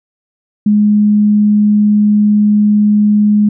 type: tone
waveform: sine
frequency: 208.9 Hz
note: G#3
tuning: 10 cents sharp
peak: -6 dBFS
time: 0.66-3.49 s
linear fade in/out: 5 ms
effects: none